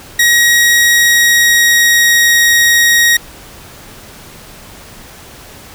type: tone with pitch glide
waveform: sawtooth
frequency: 1895 to 1884.1 Hz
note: A#6 to A#6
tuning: +28 to +18 cents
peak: -3 dBFS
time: 0.19-3.17 s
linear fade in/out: 5 ms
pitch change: -10 cents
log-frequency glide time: 0.88-2.4 s
effects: pink hiss -35 dBFS RMS until 5.74 s